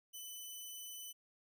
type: tone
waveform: 10% pulse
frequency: 3004 Hz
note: F#7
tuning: 26 cents sharp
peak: -38 dBFS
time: 0.13-1.13 s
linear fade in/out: 20 ms
effects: none